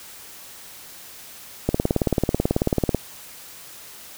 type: click train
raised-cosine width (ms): 2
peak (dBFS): -5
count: 24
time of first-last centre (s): 1.69-2.947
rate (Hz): 18.3
effects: white hiss -42 dBFS RMS until 4.17 s